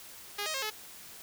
5% pulse tone with pitch steps, 410.3 / 627 / 536 / 429.4 Hz, G#4 / D#5 / C5 / A4, -21 / +13 / +42 / -42 cents, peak -21 dBFS, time 0.38-0.704 s, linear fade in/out 10 ms, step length 81 ms, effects white hiss -49 dBFS RMS until 1.22 s

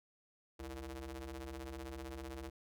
sawtooth ring-modulated tone, 130.81 Hz, C3, in tune, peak -37 dBFS, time 0.59-2.5 s, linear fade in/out 10 ms, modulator 204 Hz, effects none

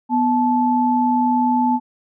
sine tone pair together, 246.9 / 870.8 Hz, B3 / A5, 0 / -18 cents, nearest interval octave + minor seventh, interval 2182 cents, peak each -17 dBFS, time 0.09-1.8 s, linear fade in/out 50 ms, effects none

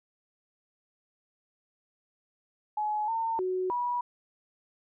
sine tone with pitch steps, 847 / 906 / 370 / 972 Hz, G#5 / A#5 / F#4 / B5, +34 / -50 / 0 / -28 cents, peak -27 dBFS, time 2.77-4.01 s, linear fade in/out 5 ms, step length 310 ms, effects none

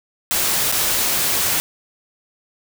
white noise with dropouts, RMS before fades -19 dBFS, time 0.31-1.6 s, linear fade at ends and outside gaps 0 ms, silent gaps 0.716-0.724 s, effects none

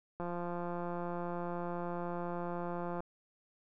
click train, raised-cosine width 1 ms, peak -26 dBFS, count 489, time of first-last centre 0.2-3.005 s, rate 174 Hz, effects none

